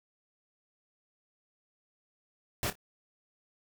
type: noise with echo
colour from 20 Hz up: pink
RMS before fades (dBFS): -32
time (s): 2.63-2.7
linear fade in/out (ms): 0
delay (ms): 27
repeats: 2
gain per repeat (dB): -13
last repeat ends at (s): 2.754
effects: none